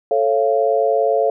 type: chord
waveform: sine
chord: A augmented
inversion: none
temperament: just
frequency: 440 / 550 / 687.5 Hz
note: A4 / C#5 / E#5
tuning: 0 / -14 / -27 cents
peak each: -18 dBFS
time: 0.11-1.3 s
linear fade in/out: 2 ms
effects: none